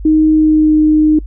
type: tone with pitch glide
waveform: sine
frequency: 311.1 to 307.2 Hz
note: D#4 to D#4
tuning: 0 to -22 cents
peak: -6 dBFS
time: 0.05-1.19 s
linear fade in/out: 5 ms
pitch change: -22 cents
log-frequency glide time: 0.34-0.76 s
effects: noise-tail reverb RT60 0.1 s tail -26 dB re dry + added 50 Hz sine -23 dBFS peak until 1.26 s